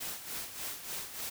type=noise with tremolo; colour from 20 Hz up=white; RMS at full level=-38 dBFS; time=0-1.3 s; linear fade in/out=10 ms; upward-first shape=sine; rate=3.4 Hz; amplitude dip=65%; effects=none